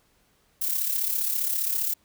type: noise with amplitude modulation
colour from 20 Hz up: violet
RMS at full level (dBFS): -24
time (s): 0.61-1.94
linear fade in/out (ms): 10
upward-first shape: sine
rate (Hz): 35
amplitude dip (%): 55
effects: pink hiss -65 dBFS RMS until 2.04 s